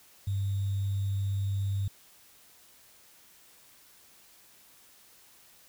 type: tone with sample-and-hold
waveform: sine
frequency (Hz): 98.6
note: G2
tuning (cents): +11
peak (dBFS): -27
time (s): 0.27-1.88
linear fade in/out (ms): 5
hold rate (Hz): 3675
effects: white hiss -58 dBFS RMS until 5.68 s